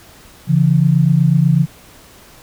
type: tone pair together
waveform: sine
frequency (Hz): 140 / 168.12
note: C#3 / E3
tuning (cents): +18 / +34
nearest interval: minor third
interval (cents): 316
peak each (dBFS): -12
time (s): 0.47-1.67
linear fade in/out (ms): 50
effects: pink hiss -43 dBFS RMS until 2.42 s